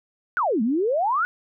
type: exponential two-way sweep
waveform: sine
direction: down then up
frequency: 1561 to 208.1 to 1504 Hz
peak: -19 dBFS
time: 0.37-1.25 s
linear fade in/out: 0 ms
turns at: 0.62 s
effects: none